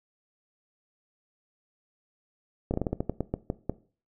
slowing click train, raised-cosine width 2 ms, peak -14 dBFS, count 12, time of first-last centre 2.71-3.696 s, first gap 29 ms, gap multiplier 1.21, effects noise-tail reverb RT60 0.4 s tail -18 dB re dry

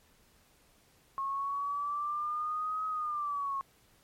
sine exponential two-way sweep, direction up then down, 1084 to 1272 to 1084 Hz, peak -31 dBFS, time 1.18-3.61 s, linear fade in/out 0 ms, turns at 2.86 s, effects pink hiss -65 dBFS RMS until 4.03 s + MP3 64 kbps

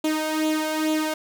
sawtooth tone with flanger, 311.1 Hz, D#4, in tune, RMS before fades -24 dBFS, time 0.04-1.14 s, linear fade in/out 5 ms, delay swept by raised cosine 0.28 to 1.38 ms, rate 2.3 Hz, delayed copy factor +0.65, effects none

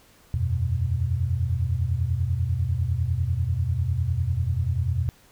sine chord, E suspended second, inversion none, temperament equal, 82.41 / 92.5 / 123.47 Hz, E2 / F#2 / B2, 0 / 0 / 0 cents, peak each -26 dBFS, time 0.34-5.09 s, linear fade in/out 0 ms, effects pink hiss -56 dBFS RMS until 5.31 s

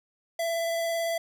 square tone with vibrato, 668 Hz, E5, 23 cents sharp, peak -27 dBFS, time 0.39-1.18 s, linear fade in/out 5 ms, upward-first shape triangle, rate 18 Hz, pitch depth 13 cents each way, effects none

